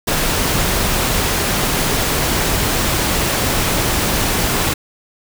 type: noise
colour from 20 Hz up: pink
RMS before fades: -17 dBFS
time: 0.07-4.74 s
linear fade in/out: 10 ms
effects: none